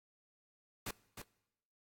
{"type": "noise with echo", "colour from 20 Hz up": "pink", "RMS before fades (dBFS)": -41, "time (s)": [0.86, 0.91], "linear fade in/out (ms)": 5, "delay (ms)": 310, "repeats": 1, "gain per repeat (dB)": -7, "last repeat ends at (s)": 1.22, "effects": ["noise-tail reverb RT60 0.9 s tail -22 dB re dry", "AAC 64 kbps"]}